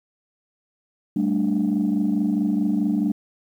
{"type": "chord", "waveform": "sine", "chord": "G suspended second", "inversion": "none", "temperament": "equal with one note detuned", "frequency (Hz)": [195.32, 220, 293.7], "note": ["G3", "A3", "D4"], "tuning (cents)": [-6, 0, 0], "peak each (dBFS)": -22, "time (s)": [1.16, 3.12], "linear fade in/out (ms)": 5, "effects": ["tanh soft clip ceiling -13 dBFS", "9-bit"]}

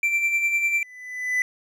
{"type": "tone with tremolo", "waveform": "triangle", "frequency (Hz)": 2349, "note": "D7", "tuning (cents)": 0, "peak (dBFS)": -16, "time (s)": [0.03, 0.83], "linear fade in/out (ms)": 2, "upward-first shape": "sine", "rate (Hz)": 10, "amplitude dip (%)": 50}
{"type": "tone with exponential growth", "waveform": "triangle", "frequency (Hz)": 1999, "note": "B6", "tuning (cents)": 20, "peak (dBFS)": -16, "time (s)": [0.59, 1.42], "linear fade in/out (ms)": 1, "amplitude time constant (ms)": 180}
{"effects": []}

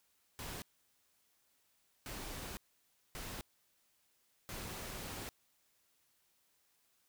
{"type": "noise bursts at uneven times", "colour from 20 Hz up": "pink", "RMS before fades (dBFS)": -45, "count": 4, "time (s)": [[0.39, 0.62], [2.06, 2.57], [3.15, 3.41], [4.49, 5.29]], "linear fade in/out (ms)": 0, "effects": ["white hiss -75 dBFS RMS until 7.08 s"]}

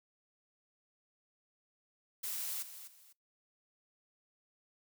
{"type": "noise with echo", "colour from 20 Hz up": "blue", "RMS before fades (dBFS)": -39, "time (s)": [2.23, 2.63], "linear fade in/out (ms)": 10, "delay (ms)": 250, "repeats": 2, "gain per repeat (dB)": -11, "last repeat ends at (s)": 3.13, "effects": ["noise-tail reverb RT60 0.2 s tail -25 dB re dry"]}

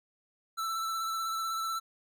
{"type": "tone with vibrato", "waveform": "square", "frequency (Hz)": 1328, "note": "E6", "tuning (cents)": 12, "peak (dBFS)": -32, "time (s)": [0.57, 1.8], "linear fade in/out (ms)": 20, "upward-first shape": "triangle", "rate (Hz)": 16, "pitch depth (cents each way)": 27, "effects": []}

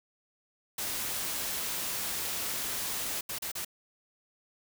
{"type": "noise", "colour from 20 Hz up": "white", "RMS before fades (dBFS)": -34, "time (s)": [0.78, 3.21], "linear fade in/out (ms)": 5}
{"type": "noise bursts", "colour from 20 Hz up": "white", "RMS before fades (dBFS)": -36, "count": 3, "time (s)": [3.29, 3.648], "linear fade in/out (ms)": 5, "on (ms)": 96, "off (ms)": 35}
{"effects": []}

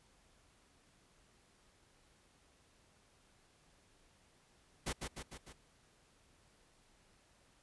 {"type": "noise with echo", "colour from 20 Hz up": "pink", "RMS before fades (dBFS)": -38, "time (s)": [4.86, 4.93], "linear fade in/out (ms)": 10, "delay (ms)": 150, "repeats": 4, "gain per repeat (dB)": -4, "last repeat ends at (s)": 5.53, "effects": ["pink hiss -69 dBFS RMS until 7.62 s", "resampled to 24000 Hz"]}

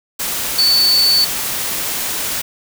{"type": "tone in noise", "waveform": "sine", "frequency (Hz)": 4486, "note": "C#8", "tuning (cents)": 20, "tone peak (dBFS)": -10, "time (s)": [0.58, 1.25], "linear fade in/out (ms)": 10, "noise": "white", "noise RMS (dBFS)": -21, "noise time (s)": [0.19, 2.42], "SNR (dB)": 8, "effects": []}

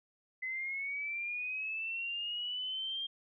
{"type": "linear sweep", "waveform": "sine", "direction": "up", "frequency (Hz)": [2026, 3210], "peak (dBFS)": -35, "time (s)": [0.42, 3.07], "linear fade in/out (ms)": 10, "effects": []}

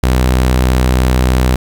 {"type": "tone", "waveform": "sawtooth", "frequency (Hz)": 63.2, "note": "B1", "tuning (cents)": 41, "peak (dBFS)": -5, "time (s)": [0.03, 1.56], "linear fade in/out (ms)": 5, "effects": ["7-bit"]}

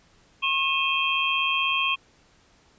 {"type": "tone cluster", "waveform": "sine", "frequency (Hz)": [1083, 2491, 2647, 3205], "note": ["C#6", "D#7", "E7", "G7"], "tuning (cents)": [-41, 1, 7, 38], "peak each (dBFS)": -27, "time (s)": [0.42, 1.96], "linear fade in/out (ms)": 20, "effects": ["pink hiss -59 dBFS RMS until 2.78 s", "resampled to 16000 Hz"]}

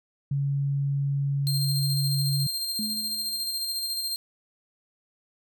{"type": "tone", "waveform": "sine", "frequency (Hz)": 140, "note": "C#3", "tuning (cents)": 18, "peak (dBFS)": -23, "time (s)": [0.31, 2.47], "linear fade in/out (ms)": 5}
{"type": "tone with tremolo", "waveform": "sawtooth", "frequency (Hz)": 4186, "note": "C8", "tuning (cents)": 0, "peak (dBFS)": -24, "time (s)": [1.47, 4.16], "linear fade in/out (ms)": 0, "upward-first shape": "square", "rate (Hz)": 14, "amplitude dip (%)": 30}
{"type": "tone with exponential decay", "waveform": "sine", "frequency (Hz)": 213.8, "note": "A3", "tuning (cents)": -49, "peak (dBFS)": -28, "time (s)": [2.79, 3.58], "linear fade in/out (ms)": 2, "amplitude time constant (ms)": 170}
{"effects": []}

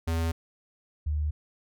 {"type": "tone pair in turn", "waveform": ["square", "sine"], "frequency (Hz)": [82.41, 75.19], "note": ["E2", "D2"], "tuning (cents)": [0, 41], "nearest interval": "major second", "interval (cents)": 159, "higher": "first", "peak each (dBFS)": [-26, -25], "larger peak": "second", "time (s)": [[0.07, 0.32], [1.06, 1.31]], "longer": "neither", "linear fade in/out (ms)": 10, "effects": []}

